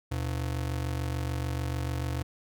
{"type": "ring-modulated tone", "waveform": "square", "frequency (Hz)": 99.7, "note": "G2", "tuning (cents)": 30, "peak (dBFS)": -27, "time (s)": [0.11, 2.23], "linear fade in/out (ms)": 10, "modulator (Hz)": 23.4, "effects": []}